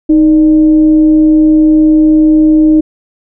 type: tone with frequency modulation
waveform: sine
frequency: 311.1 Hz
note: D#4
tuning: in tune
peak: -3 dBFS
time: 0.09-2.81 s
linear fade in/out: 10 ms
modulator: 281 Hz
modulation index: 0.23
effects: none